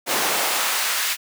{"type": "noise with high-pass filter sweep", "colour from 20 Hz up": "pink", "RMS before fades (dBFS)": -22, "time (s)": [0.06, 1.17], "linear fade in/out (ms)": 50, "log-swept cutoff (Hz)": [380, 1900], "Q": 0.84, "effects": []}